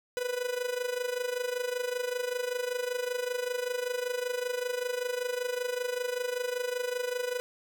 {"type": "tone with amplitude modulation", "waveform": "45% pulse", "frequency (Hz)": 495.2, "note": "B4", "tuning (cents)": 5, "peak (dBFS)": -27, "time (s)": [0.17, 7.4], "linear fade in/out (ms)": 0, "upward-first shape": "sine", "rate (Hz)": 25.2, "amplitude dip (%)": 75, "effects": ["11-bit"]}